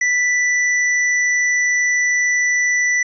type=tone; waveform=square; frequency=1975.5 Hz; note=B6; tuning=in tune; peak=-15 dBFS; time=0.01-3.03 s; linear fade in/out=5 ms; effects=resampled to 16000 Hz